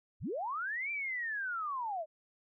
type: linear two-way sweep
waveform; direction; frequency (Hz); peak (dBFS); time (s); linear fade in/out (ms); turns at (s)
sine; up then down; 38.89 to 2374 to 594; -34; 0.2-2.06; 50; 0.91
effects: none